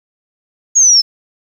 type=exponential sweep; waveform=sine; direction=down; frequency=6740 to 5220 Hz; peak=-5 dBFS; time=0.75-1.02 s; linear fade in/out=20 ms; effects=7-bit